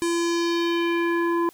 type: tone with low-pass filter sweep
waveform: square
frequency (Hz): 340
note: F4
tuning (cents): -46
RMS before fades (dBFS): -23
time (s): 0.02-1.49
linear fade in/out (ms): 0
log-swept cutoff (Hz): 9300 to 1100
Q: 2.1
effects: white hiss -54 dBFS RMS until 1.53 s